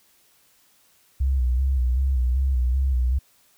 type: tone with vibrato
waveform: sine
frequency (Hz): 64.3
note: C2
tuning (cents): -30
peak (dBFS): -18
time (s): 1.2-3.19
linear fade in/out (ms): 10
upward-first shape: square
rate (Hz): 2.6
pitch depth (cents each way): 66
effects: white hiss -60 dBFS RMS until 3.57 s